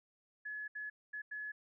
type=tone bursts at uneven times; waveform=sine; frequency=1702 Hz; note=G#6; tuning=42 cents sharp; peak=-40 dBFS; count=4; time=0.45-0.68 / 0.75-0.9 / 1.13-1.22 / 1.31-1.52 s; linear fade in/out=10 ms; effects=none